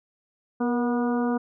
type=harmonic tone with a mistuned harmonic; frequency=242.8 Hz; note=B3; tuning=29 cents flat; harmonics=1 / 2 / 3 / 4 / 5 / 6; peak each=-23 / -29 / -33 / -35 / -37 / -39 dBFS; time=0.6-1.38 s; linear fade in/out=10 ms; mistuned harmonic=2; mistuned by=-36 cents; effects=none